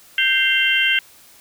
harmonic tone with a mistuned harmonic, 523.3 Hz, C5, in tune, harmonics 3 / 4 / 5 / 6, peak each -20 / -20 / -20 / -20 dBFS, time 0.18-0.99 s, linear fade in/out 2 ms, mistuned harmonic 5, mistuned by +83 cents, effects white hiss -48 dBFS RMS until 1.4 s

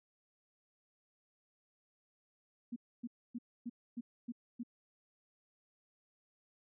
sine tone bursts, 238.6 Hz, A#3, 41 cents sharp, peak -38 dBFS, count 7, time 2.72-4.634 s, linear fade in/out 10 ms, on 42 ms, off 270 ms, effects none

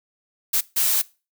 blue noise bursts at uneven times, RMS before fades -20 dBFS, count 2, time 0.53-0.61 / 0.76-1.02 s, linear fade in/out 10 ms, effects noise-tail reverb RT60 0.3 s tail -21 dB re dry

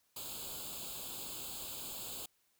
white noise with comb filter, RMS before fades -44 dBFS, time 0.16-2.26 s, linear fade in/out 5 ms, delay 0.26 ms, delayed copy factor +0.9, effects white hiss -75 dBFS RMS until 2.59 s

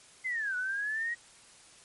sine linear two-way sweep, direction down then up, 2093 to 1462 to 1911 Hz, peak -30 dBFS, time 0.24-1.15 s, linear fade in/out 20 ms, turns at 0.56 s, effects white hiss -56 dBFS RMS until 1.84 s + MP3 48 kbps

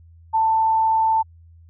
sine tone, 888 Hz, A5, 16 cents sharp, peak -15 dBFS, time 0.33-1.23 s, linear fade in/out 20 ms, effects added 83 Hz sine -45 dBFS peak until 1.69 s

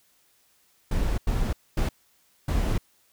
brown noise bursts at uneven times, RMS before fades -24 dBFS, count 4, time 0.91-1.18 / 1.27-1.53 / 1.77-1.89 / 2.48-2.78 s, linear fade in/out 5 ms, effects white hiss -64 dBFS RMS until 3.12 s

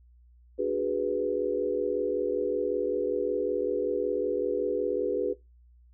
sine chord, G# half-diminished seventh, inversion second, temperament equal, 293.7 / 370 / 415.3 / 493.9 Hz, D4 / F#4 / G#4 / B4, 0 / 0 / 0 / 0 cents, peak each -35 / -31 / -30 / -29 dBFS, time 0.58-5.34 s, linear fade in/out 20 ms, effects noise-tail reverb RT60 0.2 s tail -20 dB re dry + added 60 Hz sine -54 dBFS peak until 5.93 s

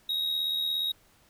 triangle tone with amplitude modulation, 3785 Hz, A#7, 26 cents sharp, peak -23 dBFS, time 0.09-0.92 s, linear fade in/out 5 ms, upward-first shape sine, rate 77.1 Hz, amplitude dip 50%, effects pink hiss -62 dBFS RMS until 1.29 s

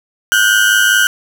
35% pulse tone pair together, 1451 / 1556 Hz, F#6 / G6, -34 / -13 cents, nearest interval minor second, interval 121 cents, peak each -10 dBFS, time 0.32-1.07 s, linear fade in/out 0 ms, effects none

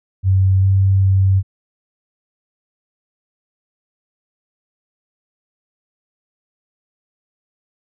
sine tone with pitch steps, 95.2 / 96.6 / 96 Hz, F#2 / G2 / G2, +50 / -25 / -36 cents, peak -10 dBFS, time 0.23-1.43 s, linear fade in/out 50 ms, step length 400 ms, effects none

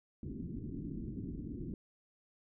white low-pass noise, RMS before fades -42 dBFS, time 0.23-1.74 s, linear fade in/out 2 ms, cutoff 330 Hz, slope 48 dB/octave, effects none

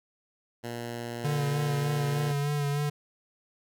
10% pulse tone, 118.4 Hz, A#2, 27 cents sharp, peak -26 dBFS, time 0.63-2.33 s, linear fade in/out 20 ms
square tone with vibrato, 144.7 Hz, D3, 25 cents flat, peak -27 dBFS, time 1.24-2.9 s, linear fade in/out 10 ms, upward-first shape sine, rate 3.3 Hz, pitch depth 30 cents each way
effects none

